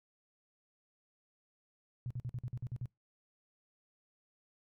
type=tone bursts; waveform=sine; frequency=123.47 Hz; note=B2; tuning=in tune; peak=-36 dBFS; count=9; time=2.06-2.857 s; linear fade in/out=0 ms; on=45 ms; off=49 ms; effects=noise-tail reverb RT60 0.2 s tail -25 dB re dry